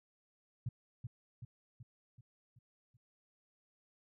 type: tone with echo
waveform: sine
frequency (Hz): 120.8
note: B2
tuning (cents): -38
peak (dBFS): -34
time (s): 0.66-0.69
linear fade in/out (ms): 5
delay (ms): 380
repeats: 6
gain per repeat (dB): -5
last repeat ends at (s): 2.97
effects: none